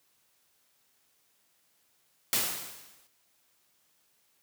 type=noise with exponential decay; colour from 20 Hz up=white; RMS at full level=-25 dBFS; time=2.33-3.07 s; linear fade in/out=1 ms; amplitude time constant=160 ms; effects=white hiss -70 dBFS RMS until 4.42 s + high-pass 80 Hz 12 dB/octave